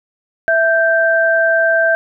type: tone pair together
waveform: sine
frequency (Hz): 659 / 1567.4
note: E5 / G6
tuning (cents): -1 / -1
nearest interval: octave + minor third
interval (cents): 1500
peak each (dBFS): -13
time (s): 0.48-1.95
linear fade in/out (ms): 0
effects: none